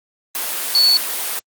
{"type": "tone in noise", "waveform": "sine", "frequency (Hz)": 4435, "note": "C#8", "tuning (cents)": 0, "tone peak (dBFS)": -10, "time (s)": [0.75, 0.97], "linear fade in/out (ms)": 0, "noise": "white", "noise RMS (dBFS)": -23, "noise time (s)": [0.35, 1.39], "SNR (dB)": 10, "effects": ["high-pass 400 Hz 12 dB/octave", "Opus 24 kbps"]}